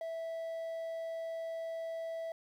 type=tone; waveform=triangle; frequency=657 Hz; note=E5; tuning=6 cents flat; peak=-35 dBFS; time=0.01-2.32 s; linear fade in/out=2 ms; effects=11-bit